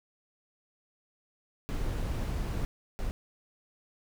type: noise bursts at uneven times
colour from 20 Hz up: brown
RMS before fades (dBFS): -32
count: 2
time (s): 1.69-2.65 / 2.99-3.11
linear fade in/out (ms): 0
effects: none